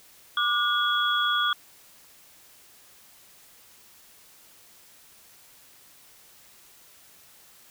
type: tone cluster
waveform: sine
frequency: 1187 / 1443 / 3350 Hz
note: D6 / F#6 / G#7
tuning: +18 / -44 / +14 cents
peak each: -26 dBFS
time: 0.37-1.53 s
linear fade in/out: 2 ms
effects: white hiss -54 dBFS RMS until 7.7 s